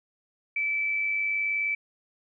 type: tone with amplitude modulation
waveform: sine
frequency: 2313 Hz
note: D7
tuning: 27 cents flat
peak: -23 dBFS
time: 0.56-1.75 s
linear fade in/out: 5 ms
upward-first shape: sine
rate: 99.5 Hz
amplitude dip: 35%
effects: none